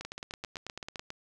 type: two click trains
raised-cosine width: 0.2 ms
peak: -22 / -22 dBFS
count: 8 / 11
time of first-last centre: 0.05-0.958 / 0.01-1.104 s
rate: 7.71 / 9.14 Hz
effects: none